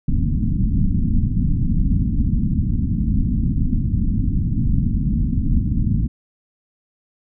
pink low-pass noise, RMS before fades -18 dBFS, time 0.08-6.08 s, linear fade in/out 5 ms, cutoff 260 Hz, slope 48 dB/octave, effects none

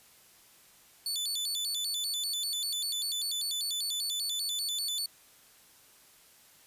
sawtooth tone with vibrato, 3951 Hz, B7, in tune, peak -28 dBFS, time 1.06-5.06 s, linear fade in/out 2 ms, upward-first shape square, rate 5.1 Hz, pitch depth 210 cents each way, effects white hiss -59 dBFS RMS until 6.66 s + resampled to 32000 Hz

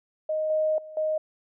sine tone with level steps, 622.3 Hz, D#5, in tune, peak -24 / -21 / -39 / -23 dBFS, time 0.29-1.18 s, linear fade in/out 5 ms, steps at 0.5 / 0.78 / 0.97 s, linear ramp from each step 2 ms, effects none

